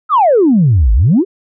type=exponential two-way sweep; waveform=sine; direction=down then up; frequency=1349 to 49.6 to 425.1 Hz; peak=-5 dBFS; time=0.09-1.25 s; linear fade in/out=50 ms; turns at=0.93 s; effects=tanh soft clip ceiling -2 dBFS